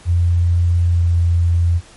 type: tone with pitch glide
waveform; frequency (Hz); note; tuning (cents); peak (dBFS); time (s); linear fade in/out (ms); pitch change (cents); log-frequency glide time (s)
sine; 86.5 to 85.61; F2 to F2; -16 to -34; -11; 0.05-1.81; 50; -18; 0.91-1.02
effects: pink hiss -44 dBFS RMS until 1.96 s + MP3 48 kbps